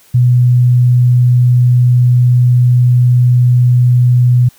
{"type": "tone", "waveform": "sine", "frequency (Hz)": 123.47, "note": "B2", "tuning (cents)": 0, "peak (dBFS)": -5, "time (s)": [0.14, 4.49], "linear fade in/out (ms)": 10, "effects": ["white hiss -46 dBFS RMS until 4.58 s"]}